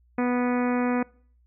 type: harmonic tone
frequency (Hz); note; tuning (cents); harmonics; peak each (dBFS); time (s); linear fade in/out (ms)
246.3; B3; -5; 1 / 2 / 3 / 4 / 5 / 6 / 7 / 8 / 9 / 10; -23 / -29 / -33 / -35 / -37 / -39 / -40 / -41 / -42 / -43; 0.18-1.03; 5
effects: noise-tail reverb RT60 0.5 s tail -24 dB re dry + added 60 Hz sine -58 dBFS peak until 1.46 s